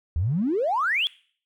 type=exponential sweep; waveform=triangle; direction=up; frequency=73.42 to 3466 Hz; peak=-17 dBFS; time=0.16-1.07 s; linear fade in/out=0 ms; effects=noise-tail reverb RT60 0.5 s tail -25 dB re dry + tanh soft clip ceiling -19 dBFS